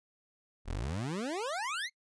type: exponential sweep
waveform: 25% pulse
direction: up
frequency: 34.41 to 2217 Hz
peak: -30 dBFS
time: 0.65-1.9 s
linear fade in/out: 50 ms
effects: noise-tail reverb RT60 0.1 s tail -25 dB re dry + resampled to 22050 Hz